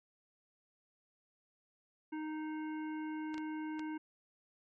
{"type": "harmonic tone", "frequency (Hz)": 310, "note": "D#4", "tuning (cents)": -6, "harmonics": [1, 3, 5, 7, 9], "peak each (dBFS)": [-38, -48, -52, -56, -63], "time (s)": [2.12, 3.98], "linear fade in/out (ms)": 10}
{"type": "clicks", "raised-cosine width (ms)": 0.2, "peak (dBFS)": -30, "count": 3, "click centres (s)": [3.343, 3.38, 3.794]}
{"effects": ["MP3 48 kbps"]}